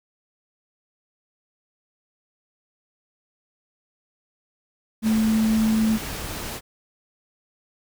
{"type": "tone in noise", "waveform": "sine", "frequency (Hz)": 220, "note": "A3", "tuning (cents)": 0, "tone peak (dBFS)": -17, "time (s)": [5.02, 5.99], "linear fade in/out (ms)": 50, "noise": "pink", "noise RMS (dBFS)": -32, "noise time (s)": [5.02, 6.61], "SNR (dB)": 12, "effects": []}